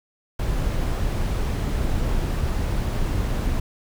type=noise; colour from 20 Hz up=brown; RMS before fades=-23 dBFS; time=0.39-3.6 s; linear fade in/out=5 ms; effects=none